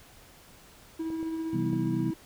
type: tone with tremolo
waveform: triangle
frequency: 323.6 Hz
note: E4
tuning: 32 cents flat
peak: -27 dBFS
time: 0.99-2.14 s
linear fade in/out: 10 ms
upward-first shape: sine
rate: 15 Hz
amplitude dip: 30%
type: clicks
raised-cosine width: 2 ms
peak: -30 dBFS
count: 3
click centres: 1.103 / 1.229 / 1.732 s
type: chord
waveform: sine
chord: C major seventh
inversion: none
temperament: equal with one note detuned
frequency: 130.81 / 164.81 / 194.42 / 246.9 Hz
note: C3 / E3 / G3 / B3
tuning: 0 / 0 / -14 / 0 cents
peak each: -32 / -33 / -33 / -33 dBFS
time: 1.53-2.11 s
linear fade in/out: 5 ms
effects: pink hiss -54 dBFS RMS until 2.25 s